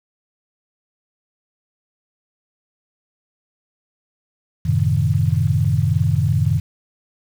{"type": "chord", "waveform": "sine", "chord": "F# diminished seventh", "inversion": "none", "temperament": "equal with one note detuned", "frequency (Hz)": [92.5, 110, 132.03, 155.56], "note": ["F#2", "A2", "C3", "Eb3"], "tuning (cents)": [0, 0, 16, 0], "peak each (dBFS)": -20, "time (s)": [4.65, 6.6], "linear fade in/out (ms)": 10, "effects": ["7-bit"]}